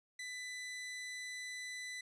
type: tone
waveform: sawtooth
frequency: 1996 Hz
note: B6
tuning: 18 cents sharp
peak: -39 dBFS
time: 0.19-2.01 s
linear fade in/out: 5 ms
effects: resampled to 22050 Hz